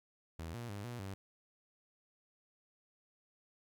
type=tone with pitch steps; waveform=sawtooth; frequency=81.7 / 118.8 / 101.4 / 120.6 / 97.3 Hz; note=E2 / A#2 / G#2 / B2 / G2; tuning=-15 / +33 / -41 / -41 / -12 cents; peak=-38 dBFS; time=0.39-1.14 s; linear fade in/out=0 ms; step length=150 ms; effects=13-bit